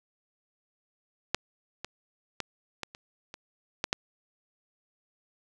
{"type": "clicks", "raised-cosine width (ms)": 0.2, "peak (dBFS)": [-7, -18, -14, -16, -27, -24, -10, -8], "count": 8, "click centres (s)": [1.346, 1.846, 2.403, 2.833, 2.949, 3.341, 3.841, 3.929], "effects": []}